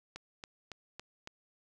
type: click train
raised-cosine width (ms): 0.2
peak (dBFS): -26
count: 5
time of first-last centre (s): 0.16-1.274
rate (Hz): 3.59
effects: none